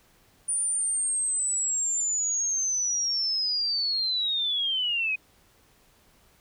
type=linear sweep; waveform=sine; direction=down; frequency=9440 to 2489 Hz; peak=-24 dBFS; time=0.48-5.16 s; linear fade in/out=10 ms; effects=pink hiss -61 dBFS RMS until 6.4 s